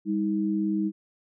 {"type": "tone pair together", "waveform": "sine", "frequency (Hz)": [200, 317.5], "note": ["G3", "D#4"], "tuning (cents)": [35, 35], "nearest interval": "minor sixth", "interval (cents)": 800, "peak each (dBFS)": -26, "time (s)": [0.05, 0.92], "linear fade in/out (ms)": 50, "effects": []}